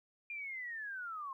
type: linear sweep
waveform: sine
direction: down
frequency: 2419 to 1046.5 Hz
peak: -40 dBFS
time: 0.3-1.33 s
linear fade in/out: 2 ms
effects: 13-bit